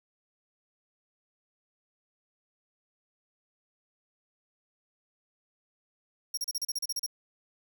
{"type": "tone bursts", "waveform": "sawtooth", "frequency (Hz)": 5588, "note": "F8", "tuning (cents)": 0, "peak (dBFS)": -27, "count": 11, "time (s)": [6.34, 7.064], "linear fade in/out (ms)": 5, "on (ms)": 34, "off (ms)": 35, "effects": []}